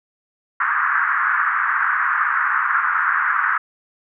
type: band-pass noise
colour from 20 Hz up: white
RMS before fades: -19 dBFS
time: 0.6-3.58 s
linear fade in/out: 5 ms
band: 1100 to 1700 Hz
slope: 48 dB/octave
effects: none